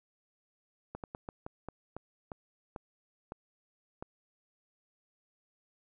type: slowing click train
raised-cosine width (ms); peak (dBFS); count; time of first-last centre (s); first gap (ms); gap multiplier
1; -26; 11; 0.95-4.025; 88; 1.26
effects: none

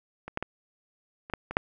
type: clicks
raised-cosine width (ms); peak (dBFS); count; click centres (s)
0.5; -23 / -14 / -16 / -27 / -12 / -20 / -6; 7; 0.28 / 0.374 / 0.426 / 1.299 / 1.337 / 1.51 / 1.569
effects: none

